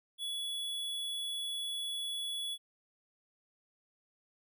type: tone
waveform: square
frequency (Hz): 3394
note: G#7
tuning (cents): +37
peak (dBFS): -36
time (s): 0.18-2.58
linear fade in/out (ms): 50
effects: none